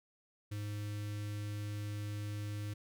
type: tone with notch filter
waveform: square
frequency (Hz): 103.83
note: G#2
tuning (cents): 0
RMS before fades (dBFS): -40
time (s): 0.51-2.74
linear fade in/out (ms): 10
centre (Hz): 790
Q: 0.72
effects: none